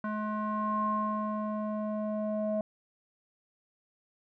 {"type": "tone with low-pass filter sweep", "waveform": "square", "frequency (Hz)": 212.9, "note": "G#3", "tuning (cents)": 43, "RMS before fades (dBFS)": -32, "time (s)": [0.04, 2.61], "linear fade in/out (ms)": 2, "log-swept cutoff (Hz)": [1300, 700], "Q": 8.9, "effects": []}